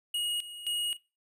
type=tone with tremolo; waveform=square; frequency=2883 Hz; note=F#7; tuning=46 cents flat; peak=-29 dBFS; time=0.14-0.97 s; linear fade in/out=5 ms; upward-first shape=square; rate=1.9 Hz; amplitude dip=75%; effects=noise-tail reverb RT60 0.3 s tail -22 dB re dry